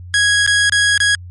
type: tone with dropouts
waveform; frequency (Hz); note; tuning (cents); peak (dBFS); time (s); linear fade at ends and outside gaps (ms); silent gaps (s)
sawtooth; 1657; G#6; -4; -7; 0.14-1.15; 1; 0.464-0.475 / 0.696-0.722 / 0.977-1.002
effects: added 89 Hz sine -30 dBFS peak until 1.3 s + MP3 48 kbps